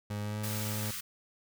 30% pulse tone with pitch glide, 103.83 to 106.2 Hz, G#2 to G#2, 0 to +39 cents, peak -31 dBFS, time 0.1-0.91 s, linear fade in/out 5 ms, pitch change +39 cents, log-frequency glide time 0.21-0.39 s
white band-stop noise, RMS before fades -39 dBFS, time 0.43-1.01 s, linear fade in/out 10 ms, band 230 to 1100 Hz, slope 96 dB/octave
effects none

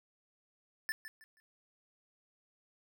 square tone with echo, 1760 Hz, A6, in tune, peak -34 dBFS, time 0.89-0.92 s, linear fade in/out 0 ms, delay 160 ms, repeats 3, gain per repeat -11 dB, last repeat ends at 1.4 s, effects none

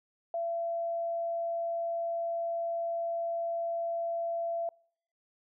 sine tone, 675 Hz, E5, 41 cents sharp, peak -30 dBFS, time 0.34-4.69 s, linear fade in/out 2 ms, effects noise-tail reverb RT60 0.6 s tail -26 dB re dry

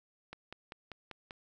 click train, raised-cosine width 0.3 ms, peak -28 dBFS, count 6, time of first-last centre 0.33-1.308 s, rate 5.11 Hz, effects none

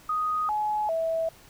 sine tone with pitch steps, 1246 / 847 / 653 Hz, D#6 / G#5 / E5, +2 / +34 / -17 cents, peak -24 dBFS, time 0.09-1.29 s, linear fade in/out 5 ms, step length 400 ms, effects pink hiss -53 dBFS RMS until 1.49 s

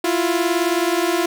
sawtooth beating tone pair, 334.1 / 353.1 Hz, E4 / F4, +23 / +19 cents, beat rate 19 Hz, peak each -16 / -16 dBFS, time 0.04-1.26 s, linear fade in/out 5 ms, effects none

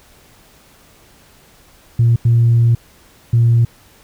sine tone bursts at uneven times, 117.1 Hz, A#2, 8 cents sharp, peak -7 dBFS, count 3, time 1.99-2.16 / 2.25-2.75 / 3.33-3.65 s, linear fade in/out 5 ms, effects tanh soft clip ceiling -5 dBFS + pink hiss -48 dBFS RMS until 4.03 s

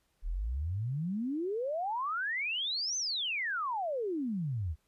sine exponential two-way sweep, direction up then down, 35.64 to 6300 to 71.2 Hz, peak -31 dBFS, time 0.22-4.76 s, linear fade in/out 50 ms, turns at 2.97 s, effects pink hiss -75 dBFS RMS until 4.87 s + resampled to 32000 Hz

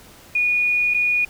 sine tone with dropouts, 2453 Hz, D#7, 25 cents flat, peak -16 dBFS, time 0.35-1.25 s, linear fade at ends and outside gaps 5 ms, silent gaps 0.94-0.944 s, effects pink hiss -46 dBFS RMS until 1.29 s

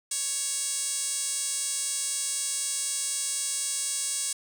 5% pulse tone with band-pass filter, 556 Hz, C#5, 5 cents sharp, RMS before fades -30 dBFS, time 0.11-4.33 s, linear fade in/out 5 ms, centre 9000 Hz, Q 4.5, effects none

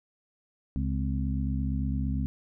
harmonic tone with a mistuned harmonic, 68.8 Hz, C#2, 12 cents flat, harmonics 1 / 2 / 3 / 4, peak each -29 / -32 / -34 / -35 dBFS, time 0.76-2.26 s, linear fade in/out 0 ms, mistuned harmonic 4, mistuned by -89 cents, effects none

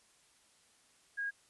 sine tone, 1635 Hz, G#6, 28 cents flat, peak -34 dBFS, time 1.17-1.31 s, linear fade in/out 20 ms, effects white hiss -67 dBFS RMS until 1.49 s + resampled to 24000 Hz

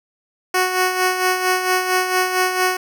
10% pulse tone with tremolo, 368.7 Hz, F#4, 6 cents flat, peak -6 dBFS, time 0.54-2.77 s, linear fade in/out 5 ms, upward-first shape sine, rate 4.4 Hz, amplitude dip 55%, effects none

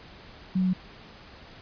sine tone with pitch steps, 186.4 / 185.22 / 184.05 Hz, F#3 / F#3 / F#3, +13 / +2 / -9 cents, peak -21 dBFS, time 0.55-0.736 s, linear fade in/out 10 ms, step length 62 ms, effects pink hiss -48 dBFS RMS until 1.61 s + resampled to 11025 Hz

